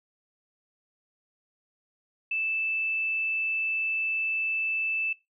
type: tone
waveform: sine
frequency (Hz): 2637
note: E7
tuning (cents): 0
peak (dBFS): -26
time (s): 2.31-5.13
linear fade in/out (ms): 5
effects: noise-tail reverb RT60 0.2 s tail -19 dB re dry